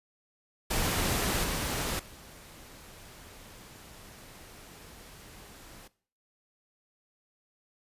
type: noise with level steps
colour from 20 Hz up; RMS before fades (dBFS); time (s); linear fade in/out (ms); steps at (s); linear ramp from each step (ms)
pink; -29 / -32 / -50; 0.7-5.88; 10; 1.44 / 1.99; 5
effects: noise-tail reverb RT60 0.5 s tail -20 dB re dry + resampled to 32000 Hz